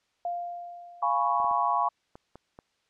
sine tone with exponential decay, 698.5 Hz, F5, in tune, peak -27 dBFS, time 0.25-1.77 s, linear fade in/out 2 ms, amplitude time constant 330 ms
sine chord, C# dominant seventh, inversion first, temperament equal, 698.5 / 830.6 / 987.8 / 1108.7 Hz, E#5 / G#5 / B5 / C#6, 0 / 0 / 0 / 0 cents, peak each -30 / -29 / -28 / -27 dBFS, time 1.02-1.89 s, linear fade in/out 10 ms
clicks, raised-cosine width 1 ms, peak -31 dBFS, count 6, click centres 1.401 / 1.445 / 1.512 / 2.155 / 2.356 / 2.589 s
effects white hiss -72 dBFS RMS until 2.89 s + low-pass 5000 Hz 12 dB/octave

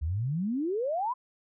sine exponential sweep, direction up, 70.6 to 1046.5 Hz, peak -27 dBFS, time 0.01-1.14 s, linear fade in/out 20 ms, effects none

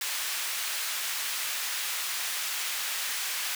pink high-pass noise, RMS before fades -32 dBFS, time 0.01-3.55 s, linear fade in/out 2 ms, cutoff 1700 Hz, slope 12 dB/octave, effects none

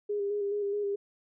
sine tone with vibrato, 407.2 Hz, G#4, 34 cents flat, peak -28 dBFS, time 0.09-0.96 s, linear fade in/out 10 ms, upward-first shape square, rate 4.7 Hz, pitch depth 25 cents each way, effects none

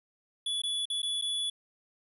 square tone with dropouts, 3422 Hz, A7, 49 cents flat, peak -30 dBFS, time 0.46-1.5 s, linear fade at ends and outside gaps 5 ms, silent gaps 0.619-0.635 / 0.855-0.9 / 1.02-1.029 / 1.214-1.221 s, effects resampled to 32000 Hz

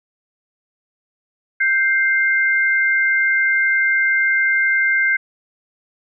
sine tone pair together, 1568 / 2099 Hz, G6 / C7, 0 / +5 cents, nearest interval perfect fourth, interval 505 cents, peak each -16 / -17 dBFS, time 1.6-5.17 s, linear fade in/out 10 ms, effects none

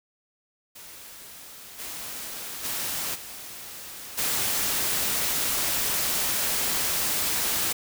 white noise with level steps, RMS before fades -44 / -36 / -30 / -40 / -26 dBFS, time 0.75-7.73 s, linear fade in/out 10 ms, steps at 1.78 / 2.63 / 3.14 / 4.17 s, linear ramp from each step 20 ms, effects none

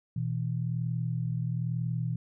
sine tone pair together, 121.44 / 162.5 Hz, B2 / E3, -29 / -24 cents, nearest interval perfect fourth, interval 505 cents, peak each -30 / -32 dBFS, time 0.16-2.16 s, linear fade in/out 5 ms, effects none

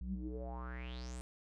square tone with low-pass filter sweep, 61.7 Hz, B1, 1 cent flat, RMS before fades -43 dBFS, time 0.01-1.21 s, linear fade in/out 0 ms, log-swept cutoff 130 to 9300 Hz, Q 7.1, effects none

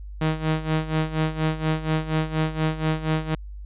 sawtooth tone with tremolo, 157.3 Hz, D#3, 19 cents sharp, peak -15 dBFS, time 0.21-3.35 s, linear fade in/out 5 ms, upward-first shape sine, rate 4.2 Hz, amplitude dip 80%, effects added 50 Hz sine -34 dBFS peak until 3.65 s + resampled to 8000 Hz

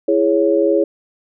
sine chord, C# minor, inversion first, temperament just, 332.6 / 415.8 / 554.4 Hz, E4 / G#4 / C#5, +16 / +2 / 0 cents, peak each -16 dBFS, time 0.08-0.84 s, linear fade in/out 5 ms, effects none

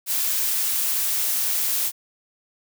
blue noise, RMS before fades -23 dBFS, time 0.06-1.92 s, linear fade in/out 50 ms, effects none

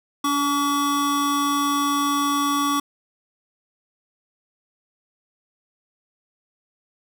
square tone pair together, 285.6 / 1137.5 Hz, D4 / C#6, -48 / +44 cents, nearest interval 2 octaves, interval 2392 cents, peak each -24 / -22 dBFS, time 0.24-2.8 s, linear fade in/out 5 ms, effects none

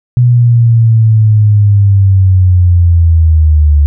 sine linear sweep, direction down, 123.47 to 72.1 Hz, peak -3 dBFS, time 0.17-3.86 s, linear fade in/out 0 ms, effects none

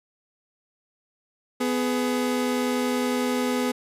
30% pulse tone pair together, 250 / 420.4 Hz, B3 / G#4, +21 / +21 cents, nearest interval major sixth, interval 900 cents, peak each -21 / -26 dBFS, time 1.6-3.72 s, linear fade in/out 10 ms, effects resampled to 32000 Hz

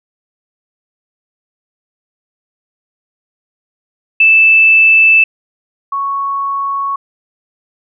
sine tone pair in turn, 2637 / 1108.7 Hz, E7 / C#6, 0 / 0 cents, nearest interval octave + minor third, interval 1500 cents, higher first, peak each -4 / -14 dBFS, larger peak first, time 4.2-5.24 / 5.92-6.96 s, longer neither, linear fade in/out 5 ms, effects none

